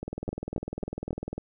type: two click trains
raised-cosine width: 2 ms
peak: -20 / -19 dBFS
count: 28 / 4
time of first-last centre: 0.03-1.38 / 0.29-1.107 s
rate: 20 / 3.67 Hz
effects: none